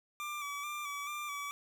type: tone with vibrato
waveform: 25% pulse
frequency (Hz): 1166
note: D6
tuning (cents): -13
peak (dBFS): -34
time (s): 0.2-1.51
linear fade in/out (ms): 0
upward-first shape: square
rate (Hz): 2.3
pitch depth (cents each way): 33
effects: none